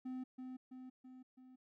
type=tone with echo; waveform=triangle; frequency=256.3 Hz; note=C4; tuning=36 cents flat; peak=-39 dBFS; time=0.05-0.24 s; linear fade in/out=10 ms; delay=330 ms; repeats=4; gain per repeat=-4 dB; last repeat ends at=1.56 s; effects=none